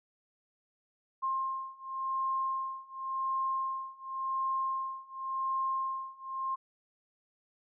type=beating tone pair; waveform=sine; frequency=1061 / 1061.91 Hz; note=C6 / C6; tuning=+24 / +25 cents; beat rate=0.91 Hz; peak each=-35 / -34 dBFS; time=1.22-6.56 s; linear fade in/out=20 ms; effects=none